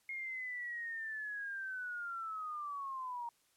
sine linear sweep, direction down, 2151 to 931 Hz, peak -39 dBFS, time 0.09-3.29 s, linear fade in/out 2 ms, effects white hiss -73 dBFS RMS until 3.56 s + low-pass 12000 Hz 12 dB/octave

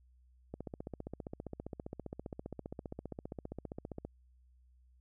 click train, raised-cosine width 2 ms, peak -28 dBFS, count 54, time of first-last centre 0.54-4.05 s, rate 15.1 Hz, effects added 62 Hz sine -62 dBFS peak until 5 s

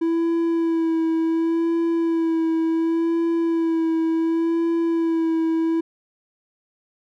triangle tone with vibrato, 329.6 Hz, E4, in tune, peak -16 dBFS, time 0.01-5.81 s, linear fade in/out 10 ms, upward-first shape sine, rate 0.69 Hz, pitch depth 24 cents each way, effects none

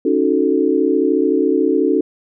sine chord, D# half-diminished seventh, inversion third, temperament equal, 277.2 / 311.1 / 370 / 440 Hz, C#4 / D#4 / F#4 / A4, 0 / 0 / 0 / 0 cents, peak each -18 dBFS, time 0.05-2.01 s, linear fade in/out 5 ms, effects none

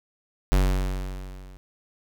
square tone with level ramp, 46.86 Hz, F#1, 23 cents sharp, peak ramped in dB -16 to -44 dBFS, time 0.52-1.57 s, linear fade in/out 0 ms, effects none

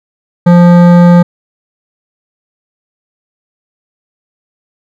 sine tone with hard clipping, 174.61 Hz, F3, in tune, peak -3 dBFS, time 0.46-1.23 s, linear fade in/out 10 ms, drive 14 dB, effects none

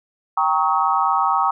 sine chord, Eb dominant seventh, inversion first, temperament equal with one note detuned, 784 / 932.3 / 1108.7 / 1272.9 Hz, G5 / Bb5 / Db6 / Eb6, 0 / 0 / 0 / +39 cents, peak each -21 dBFS, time 0.37-1.51 s, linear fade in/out 5 ms, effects none

